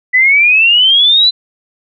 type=exponential sweep; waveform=sine; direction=up; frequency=1975.5 to 4056 Hz; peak=-5 dBFS; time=0.13-1.31 s; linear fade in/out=20 ms; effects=none